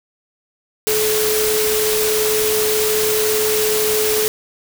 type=tone in noise; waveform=sine; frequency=430 Hz; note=A4; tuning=40 cents flat; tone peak=-17 dBFS; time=0.87-4.28 s; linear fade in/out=0 ms; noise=white; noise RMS=-20 dBFS; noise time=0.87-4.28 s; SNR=0 dB; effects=none